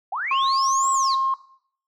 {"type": "linear two-way sweep", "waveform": "sine", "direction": "up then down", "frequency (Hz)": [690, 7902, 3760], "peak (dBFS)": -24, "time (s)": [0.12, 1.15], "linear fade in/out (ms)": 5, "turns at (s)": 0.91}
{"type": "tone with pitch glide", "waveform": "sine", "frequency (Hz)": [1077, 1069.6], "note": ["C6", "C6"], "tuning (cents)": [50, 38], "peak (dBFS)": -18, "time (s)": [0.31, 1.34], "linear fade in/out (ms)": 2, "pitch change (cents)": -12, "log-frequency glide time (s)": [1.02, 1.19]}
{"effects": ["noise-tail reverb RT60 0.6 s tail -17 dB re dry", "tanh soft clip ceiling -11 dBFS"]}